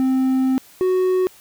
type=tone pair in turn; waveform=triangle; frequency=261.6 / 370 Hz; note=C4 / F#4; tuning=0 / 0 cents; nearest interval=tritone; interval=600 cents; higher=second; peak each=-13 dBFS; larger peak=neither; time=0-0.58 / 0.81-1.27 s; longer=first; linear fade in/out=0 ms; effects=white hiss -48 dBFS RMS until 1.4 s